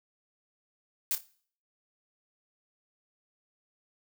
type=noise with echo; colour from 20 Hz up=blue; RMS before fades=-29 dBFS; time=1.11-1.15 s; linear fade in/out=0 ms; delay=29 ms; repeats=3; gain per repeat=-11 dB; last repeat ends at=1.237 s; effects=noise-tail reverb RT60 0.5 s tail -19 dB re dry